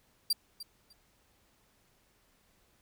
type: tone with echo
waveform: 40% pulse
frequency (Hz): 4733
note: D8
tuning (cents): +13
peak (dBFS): -24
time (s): 0.3-0.33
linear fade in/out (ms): 5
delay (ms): 300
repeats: 2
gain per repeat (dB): -15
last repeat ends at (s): 0.93
effects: pink hiss -69 dBFS RMS until 2.81 s